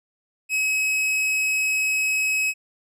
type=tone; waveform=45% pulse; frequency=2557 Hz; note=D#7; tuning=47 cents sharp; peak=-20 dBFS; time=0.49-2.54 s; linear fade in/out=50 ms; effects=low-pass 12000 Hz 12 dB/octave